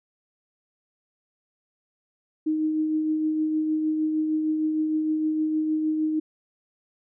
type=tone with tremolo; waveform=sine; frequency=311.1 Hz; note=D#4; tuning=in tune; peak=-20 dBFS; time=2.46-6.2 s; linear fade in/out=10 ms; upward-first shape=triangle; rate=6.5 Hz; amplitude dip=35%; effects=none